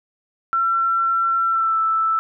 sine tone with pitch glide, 1352 to 1320.4 Hz, E6 to E6, +43 to +2 cents, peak -16 dBFS, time 0.53-2.19 s, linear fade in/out 0 ms, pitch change -41 cents, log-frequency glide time 1.45-1.79 s, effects none

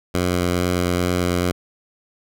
10% pulse tone with vibrato, 89.1 Hz, F2, 35 cents sharp, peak -10 dBFS, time 0.14-1.52 s, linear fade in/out 10 ms, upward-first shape sine, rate 2.3 Hz, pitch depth 12 cents each way, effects none

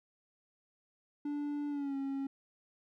triangle tone with pitch glide, 291.3 to 273.4 Hz, D4 to C#4, -14 to -24 cents, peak -32 dBFS, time 1.25-2.27 s, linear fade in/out 5 ms, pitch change -110 cents, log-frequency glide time 1.69-1.96 s, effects none

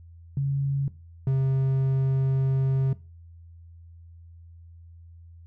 sine / triangle tone pair in turn, 138.59 / 133.65 Hz, C#3 / C3, 0 / +37 cents, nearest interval minor second, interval 63 cents, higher first, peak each -22 / -18 dBFS, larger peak second, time 0.37-0.88 / 1.27-2.93 s, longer second, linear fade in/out 2 ms, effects noise-tail reverb RT60 0.3 s tail -18 dB re dry + added 84 Hz sine -45 dBFS peak until 5.46 s

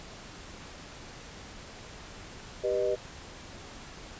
sine chord, G augmented, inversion none, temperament just, 392 / 490 / 612.5 Hz, G4 / B4 / D#5, 0 / -14 / -27 cents, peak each -30 dBFS, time 2.63-2.96 s, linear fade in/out 20 ms, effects pink hiss -46 dBFS RMS until 4.19 s + resampled to 16000 Hz

